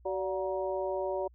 sine tone cluster, 376.9 / 577 / 727 / 944 Hz, F#4 / D5 / F#5 / A#5, +32 / -31 / -31 / +22 cents, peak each -34 / -33 / -40 / -39 dBFS, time 0.05-1.28 s, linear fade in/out 10 ms, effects added 60 Hz sine -55 dBFS peak until 1.34 s

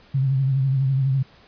sine tone with vibrato, 134.3 Hz, C3, 46 cents sharp, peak -17 dBFS, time 0.14-1.23 s, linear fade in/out 10 ms, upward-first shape triangle, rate 12 Hz, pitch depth 64 cents each way, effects pink hiss -52 dBFS RMS until 1.47 s + resampled to 11025 Hz

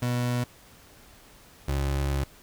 30% pulse tone pair in turn, 122.5 / 69.13 Hz, B2 / C#2, -14 / -4 cents, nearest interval minor seventh, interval 990 cents, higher first, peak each -22 / -22 dBFS, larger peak neither, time 0.02-0.44 / 1.68-2.24 s, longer second, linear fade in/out 5 ms, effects pink hiss -53 dBFS RMS until 2.42 s

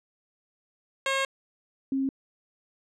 10% pulse / sine tone pair in turn, 540 / 269.1 Hz, C#5 / C4, -45 / +49 cents, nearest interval octave, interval 1206 cents, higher first, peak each -16 / -24 dBFS, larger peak first, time 1.06-1.25 / 1.92-2.09 s, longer first, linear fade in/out 2 ms, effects low-pass 7000 Hz 12 dB/octave

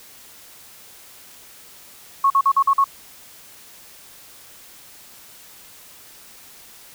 sine tone bursts, 1100 Hz, C#6, 14 cents flat, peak -12 dBFS, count 6, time 2.24-2.842 s, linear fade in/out 5 ms, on 62 ms, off 46 ms, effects white hiss -45 dBFS RMS until 6.94 s

